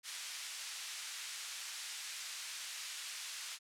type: band-pass noise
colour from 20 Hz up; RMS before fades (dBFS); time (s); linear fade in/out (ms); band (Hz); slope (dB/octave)
white; -45; 0.03-3.59; 50; 1600 to 7400; 12
effects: low-pass 12000 Hz 12 dB/octave